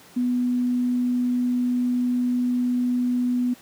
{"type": "tone", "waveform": "sine", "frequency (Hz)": 246.9, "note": "B3", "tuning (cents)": 0, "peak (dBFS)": -19, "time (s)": [0.16, 3.54], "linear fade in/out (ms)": 10, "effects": ["pink hiss -49 dBFS RMS until 3.61 s", "high-pass 150 Hz 12 dB/octave"]}